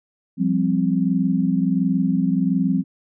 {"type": "chord", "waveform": "sine", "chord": "F suspended second", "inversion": "none", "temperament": "equal", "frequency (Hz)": [174.61, 196, 261.6], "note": ["F3", "G3", "C4"], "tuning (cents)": [0, 0, 0], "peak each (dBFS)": -21, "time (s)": [0.37, 2.84], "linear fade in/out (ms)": 50, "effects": []}